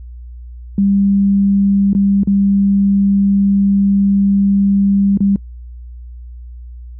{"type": "tone with dropouts", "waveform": "sine", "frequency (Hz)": 198.3, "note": "G3", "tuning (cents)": 20, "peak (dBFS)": -9, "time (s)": [0.78, 5.36], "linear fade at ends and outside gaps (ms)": 2, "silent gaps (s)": [[1.932, 1.949], [2.234, 2.273], [5.174, 5.205]], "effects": ["noise-tail reverb RT60 0.1 s tail -25 dB re dry", "added 60 Hz sine -29 dBFS peak until 6.99 s"]}